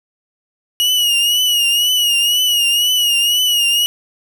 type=tone with vibrato; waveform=40% pulse; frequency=2894 Hz; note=F#7; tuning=39 cents flat; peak=-11 dBFS; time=0.8-3.86 s; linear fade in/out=0 ms; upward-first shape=triangle; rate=2 Hz; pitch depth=74 cents each way; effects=none